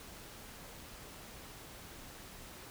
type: silence
effects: pink hiss -51 dBFS RMS until 2.7 s